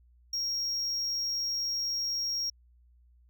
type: tone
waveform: triangle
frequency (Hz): 5588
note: F8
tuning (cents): 0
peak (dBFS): -28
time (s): 0.33-2.5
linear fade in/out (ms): 5
effects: added 60 Hz sine -58 dBFS peak until 3.29 s